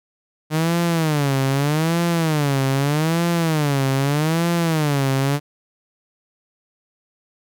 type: tone with vibrato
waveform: sawtooth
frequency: 151.8 Hz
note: D#3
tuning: 42 cents flat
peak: -13 dBFS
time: 0.5-5.4 s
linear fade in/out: 50 ms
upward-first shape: sine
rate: 0.81 Hz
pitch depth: 210 cents each way
effects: none